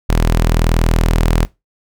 sawtooth tone, 40.68 Hz, E1, 22 cents flat, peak -7 dBFS, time 0.09-1.45 s, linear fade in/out 0 ms, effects noise-tail reverb RT60 0.2 s tail -19 dB re dry

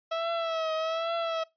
30% pulse tone with vibrato, 653 Hz, E5, 17 cents flat, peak -25 dBFS, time 0.11-1.44 s, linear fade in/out 10 ms, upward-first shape triangle, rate 1.2 Hz, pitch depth 59 cents each way, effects noise-tail reverb RT60 0.2 s tail -22 dB re dry + resampled to 11025 Hz

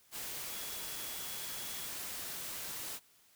sine tone in noise, 3356 Hz, G#7, 17 cents sharp, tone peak -51 dBFS, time 0.48-1.9 s, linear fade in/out 50 ms, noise white, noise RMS -42 dBFS, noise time 0.11-3 s, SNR -12 dB, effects white hiss -66 dBFS RMS until 3.35 s

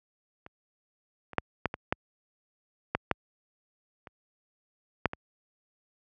clicks, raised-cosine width 0.5 ms, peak -29 / -28 / -7 / -11 / -18 / -10 / -10 / -8 / -29 / -8 / -20 dBFS, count 11, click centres 0.464 / 1.333 / 1.383 / 1.657 / 1.741 / 1.925 / 2.95 / 3.113 / 4.072 / 5.057 / 5.134 s, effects high-pass 60 Hz 12 dB/octave

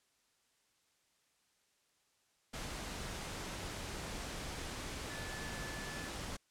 sine tone in noise, 1737 Hz, A6, 23 cents flat, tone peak -48 dBFS, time 5.09-6.09 s, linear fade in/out 10 ms, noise pink, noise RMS -43 dBFS, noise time 2.53-6.37 s, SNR -8 dB, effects white hiss -75 dBFS RMS until 6.5 s + low-pass 9000 Hz 12 dB/octave

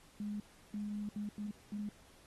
sine tone bursts at uneven times, 207.7 Hz, G#3, in tune, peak -37 dBFS, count 5, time 0.2-0.4 / 0.74-1.09 / 1.16-1.29 / 1.38-1.51 / 1.72-1.89 s, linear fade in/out 2 ms, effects pink hiss -63 dBFS RMS until 2.26 s + AAC 32 kbps

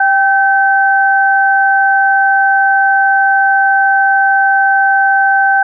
sine tone pair together, 785.8 / 1541 Hz, G5 / G6, +4 / -30 cents, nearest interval octave, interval 1166 cents, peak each -10 dBFS, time 0-5.63 s, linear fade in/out 5 ms, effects none

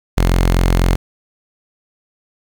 sawtooth tone, 44 Hz, F1, 14 cents sharp, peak -7 dBFS, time 0.17-0.96 s, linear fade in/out 10 ms, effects 7-bit

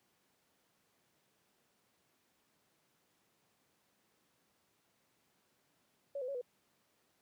sine tone with pitch steps, 561 / 504 / 556 / 492 Hz, C#5 / B4 / C#5 / B4, +21 / +35 / +5 / -7 cents, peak -37 dBFS, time 6.15-6.414 s, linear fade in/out 5 ms, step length 66 ms, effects pink hiss -75 dBFS RMS until 7.21 s + high-pass 150 Hz 12 dB/octave

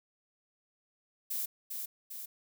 violet noise with echo, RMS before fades -35 dBFS, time 1.3-1.46 s, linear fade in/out 10 ms, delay 400 ms, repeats 2, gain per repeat -4 dB, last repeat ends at 2.26 s, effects none

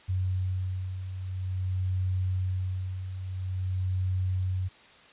sine beating tone pair, 92.5 / 92.99 Hz, F#2 / F#2, 0 / +9 cents, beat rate 0.49 Hz, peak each -35 / -28 dBFS, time 0.08-4.69 s, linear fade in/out 20 ms, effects white hiss -54 dBFS RMS until 5.12 s + resampled to 8000 Hz

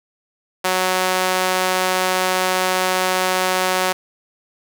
sawtooth tone with high-pass filter, 185 Hz, F#3, in tune, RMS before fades -19 dBFS, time 0.64-3.93 s, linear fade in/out 10 ms, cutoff 610 Hz, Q 0.82, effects 7-bit

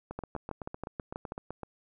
two click trains, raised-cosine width 1 ms, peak -24 / -22 dBFS, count 13 / 8, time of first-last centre 0.11-1.633 / 0.19-1.321 s, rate 7.88 / 6.19 Hz, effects none

